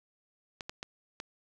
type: clicks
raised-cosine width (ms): 0.2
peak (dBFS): -21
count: 4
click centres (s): 0.608 / 0.695 / 0.829 / 1.201
effects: 9-bit